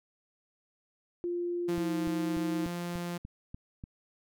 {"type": "tone with pitch glide", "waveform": "sine", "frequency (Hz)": [349.2, 320.2], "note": ["F4", "D#4"], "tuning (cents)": [0, 50], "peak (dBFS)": -30, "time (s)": [1.24, 2.66], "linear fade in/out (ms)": 0, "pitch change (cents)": -150, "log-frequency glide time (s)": [1.66, 1.94]}
{"type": "tone", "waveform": "sawtooth", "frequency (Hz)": 174, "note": "F3", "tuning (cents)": -6, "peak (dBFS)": -30, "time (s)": [1.68, 3.18], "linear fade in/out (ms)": 10}
{"type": "click train", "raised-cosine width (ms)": 5, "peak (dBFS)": -29, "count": 8, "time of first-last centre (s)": [1.78, 3.839], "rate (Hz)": 3.4}
{"effects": []}